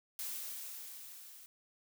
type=noise with level ramp; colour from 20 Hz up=blue; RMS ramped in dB=-40 to -55 dBFS; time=0.19-1.46 s; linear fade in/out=0 ms; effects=none